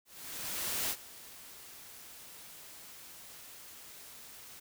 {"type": "noise with ADSR envelope", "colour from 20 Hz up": "white", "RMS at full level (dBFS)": -33, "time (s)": [0.05, 4.6], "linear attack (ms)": 850, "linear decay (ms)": 58, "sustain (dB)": -18, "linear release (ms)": 10, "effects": []}